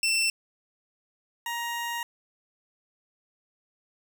20% pulse tone pair in turn, 2685 / 941.6 Hz, E7 / A#5, +31 / +17 cents, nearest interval octave + tritone, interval 1814 cents, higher first, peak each -18 / -25 dBFS, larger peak first, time 0.03-0.3 / 1.46-2.03 s, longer second, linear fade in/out 2 ms, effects none

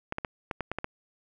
clicks, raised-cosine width 0.5 ms, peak -16 dBFS, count 8, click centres 0.124 / 0.184 / 0.248 / 0.512 / 0.607 / 0.716 / 0.786 / 0.844 s, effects none

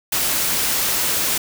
white noise, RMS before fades -20 dBFS, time 0.12-1.38 s, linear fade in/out 5 ms, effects none

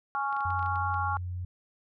harmonic tone, 277.2 Hz, C#4, in tune, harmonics 3 / 4 / 5, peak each -31 / -32 / -33 dBFS, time 0.15-1.17 s, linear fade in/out 0 ms
clicks, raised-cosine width 0.3 ms, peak -33 dBFS, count 9, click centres 0.327 / 0.366 / 0.407 / 0.505 / 0.593 / 0.628 / 0.661 / 0.758 / 0.942 s
sine tone with pitch glide, 90.6 to 89.71 Hz, F#2 to F2, -36 to +47 cents, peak -32 dBFS, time 0.45-1.45 s, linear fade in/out 5 ms, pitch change -17 cents, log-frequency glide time 0.86-1.28 s
effects none

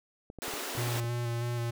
clicks, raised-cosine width 2 ms, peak -30 dBFS, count 8, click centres 0.301 / 0.387 / 0.481 / 0.537 / 0.752 / 0.878 / 0.956 / 1.043 s
pink high-pass noise, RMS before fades -37 dBFS, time 0.42-1 s, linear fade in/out 0 ms, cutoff 260 Hz, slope 48 dB/octave
square tone with vibrato, 118.9 Hz, A#2, 35 cents sharp, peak -31 dBFS, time 0.77-1.71 s, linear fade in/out 10 ms, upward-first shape square, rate 3.1 Hz, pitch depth 17 cents each way
effects none

